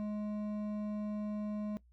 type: tone with hard clipping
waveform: sine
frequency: 210 Hz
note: G#3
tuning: 19 cents sharp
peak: -37 dBFS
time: 0-1.77 s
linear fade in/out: 0 ms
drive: 8 dB
effects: noise-tail reverb RT60 0.1 s tail -18 dB re dry + added 60 Hz sine -61 dBFS peak until 1.92 s